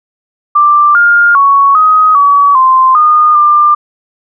sine tone with pitch steps, 1180 / 1411 / 1114 / 1257 / 1137 / 1042 / 1223 / 1193 Hz, D6 / F6 / C#6 / D#6 / C#6 / C6 / D#6 / D6, +8 / +17 / +8 / +17 / +44 / -7 / -30 / +27 cents, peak -3 dBFS, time 0.55-3.75 s, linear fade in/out 10 ms, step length 400 ms, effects none

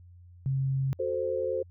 sine tone, 134.5 Hz, C3, 48 cents sharp, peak -25 dBFS, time 0.46-0.93 s, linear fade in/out 0 ms
sine chord, F# diminished, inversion none, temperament equal, 370 / 440 / 523.3 Hz, F#4 / A4 / C5, 0 / 0 / 0 cents, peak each -34 / -33 / -29 dBFS, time 0.99-1.63 s, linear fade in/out 10 ms
effects added 88 Hz sine -49 dBFS peak until 1.7 s

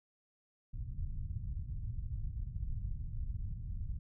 pink low-pass noise, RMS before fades -39 dBFS, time 0.73-3.99 s, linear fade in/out 10 ms, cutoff 120 Hz, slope 24 dB/octave, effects none

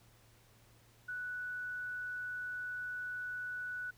sine tone, 1480 Hz, F#6, in tune, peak -38 dBFS, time 1.08-3.91 s, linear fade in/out 10 ms, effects added 114 Hz sine -65 dBFS peak until 3.97 s + pink hiss -66 dBFS RMS until 3.97 s

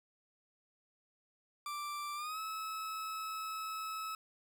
40% pulse tone with pitch glide, 1174.7 to 1295.9 Hz, D6 to E6, 0 to -30 cents, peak -38 dBFS, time 1.66-4.15 s, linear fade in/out 2 ms, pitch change +170 cents, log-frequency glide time 2.15-2.39 s, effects 11-bit

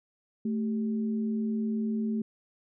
sine tone pair together, 219.5 / 391.1 Hz, A3 / G4, -4 / -4 cents, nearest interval minor seventh, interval 1000 cents, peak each -27 / -39 dBFS, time 0.45-2.22 s, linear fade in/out 5 ms, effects none

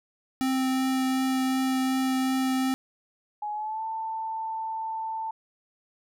square tone with vibrato, 261.6 Hz, C4, in tune, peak -24 dBFS, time 0.41-2.74 s, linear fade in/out 0 ms, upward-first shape triangle, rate 2.7 Hz, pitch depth 8 cents each way
sine tone with pitch glide, 839 to 888.9 Hz, G#5 to A5, +17 to +17 cents, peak -29 dBFS, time 3.42-5.31 s, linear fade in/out 5 ms, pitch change +100 cents, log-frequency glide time 3.52-3.84 s
effects none

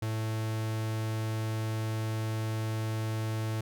45% pulse tone, 110 Hz, A2, in tune, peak -30 dBFS, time 0.02-3.61 s, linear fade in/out 5 ms, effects none

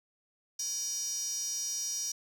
square tone with high-pass filter, 336.5 Hz, E4, 36 cents sharp, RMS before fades -35 dBFS, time 0.59-2.12 s, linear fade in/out 5 ms, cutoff 5700 Hz, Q 9.3, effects none

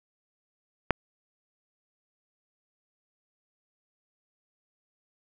click, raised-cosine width 0.5 ms, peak -6 dBFS, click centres 0.907 s, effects none

